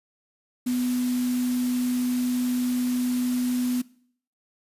sine tone in noise, 248.4 Hz, B3, 10 cents sharp, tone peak -22 dBFS, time 0.66-3.82 s, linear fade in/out 10 ms, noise white, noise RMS -38 dBFS, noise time 0.66-3.82 s, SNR +13 dB, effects noise-tail reverb RT60 0.6 s tail -21 dB re dry + resampled to 32000 Hz

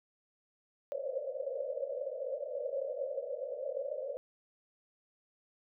pink band-pass noise, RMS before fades -38 dBFS, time 0.92-4.17 s, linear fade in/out 0 ms, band 510 to 590 Hz, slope 96 dB/octave, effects none

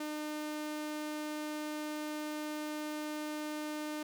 sawtooth tone, 302.8 Hz, D#4, 47 cents flat, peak -33 dBFS, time 0-4.03 s, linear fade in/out 5 ms, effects none

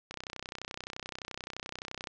click train, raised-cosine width 0.2 ms, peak -21 dBFS, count 63, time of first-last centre 0.11-2.072 s, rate 31.6 Hz, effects low-pass 7000 Hz 12 dB/octave

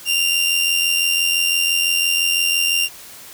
sawtooth tone with amplitude modulation, 2786 Hz, F7, 5 cents flat, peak -10 dBFS, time 0.05-2.89 s, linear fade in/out 50 ms, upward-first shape sine, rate 85.9 Hz, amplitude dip 50%, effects white hiss -39 dBFS RMS until 3.33 s

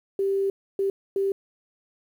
sine tone bursts at uneven times, 392 Hz, G4, in tune, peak -21 dBFS, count 3, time 0.19-0.5 / 0.79-0.9 / 1.16-1.32 s, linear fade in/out 2 ms, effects 9-bit

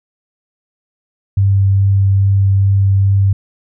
sine tone with vibrato, 98.1 Hz, G2, 2 cents sharp, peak -8 dBFS, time 1.37-3.33 s, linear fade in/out 5 ms, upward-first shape triangle, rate 2.4 Hz, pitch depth 10 cents each way, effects none

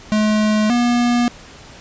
square tone pair in turn, 213.6 / 241 Hz, G#3 / B3, +49 / -42 cents, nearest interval major second, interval 209 cents, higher second, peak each -14 dBFS, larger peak neither, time 0.12-0.7 / 0.7-1.28 s, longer neither, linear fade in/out 0 ms, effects pink hiss -40 dBFS RMS until 1.8 s + resampled to 16000 Hz

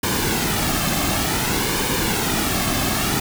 pink noise with flanger, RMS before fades -21 dBFS, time 0.03-3.2 s, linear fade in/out 5 ms, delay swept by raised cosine 1.5 to 2.1 ms, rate 0.55 Hz, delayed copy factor -0.55, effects none

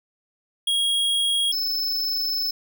square tone pair in turn, 3287 / 5254 Hz, G#7 / E8, -19 / -7 cents, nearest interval minor sixth, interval 812 cents, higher second, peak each -20 / -23 dBFS, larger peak first, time 0.67-1.52 / 1.52-2.51 s, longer second, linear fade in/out 5 ms, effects none

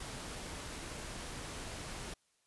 pink noise, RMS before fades -44 dBFS, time 0-2.14 s, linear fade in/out 5 ms, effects white hiss -75 dBFS RMS until 2.46 s + resampled to 24000 Hz

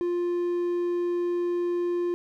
triangle tone, 350.2 Hz, F4, 5 cents sharp, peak -22 dBFS, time 0.01-2.14 s, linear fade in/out 0 ms, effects none

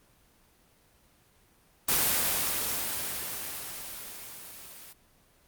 white noise with level ramp, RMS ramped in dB -24 to -48 dBFS, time 1.88-4.93 s, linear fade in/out 5 ms, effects pink hiss -63 dBFS RMS until 5.47 s + Opus 24 kbps

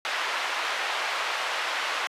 pink band-pass noise, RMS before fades -29 dBFS, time 0.05-2.07 s, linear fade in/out 0 ms, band 870 to 3200 Hz, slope 12 dB/octave, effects high-pass 400 Hz 12 dB/octave + resampled to 32000 Hz

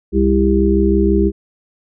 harmonic tone, 66.1 Hz, C2, 18 cents sharp, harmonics 1 / 3 / 5 / 6, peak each -16 / -16 / -16 / -16 dBFS, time 0.12-1.32 s, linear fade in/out 50 ms, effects none

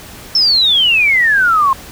sine exponential sweep, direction down, 5410 to 1046.5 Hz, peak -8 dBFS, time 0.35-1.73 s, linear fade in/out 2 ms, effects pink hiss -34 dBFS RMS until 1.91 s

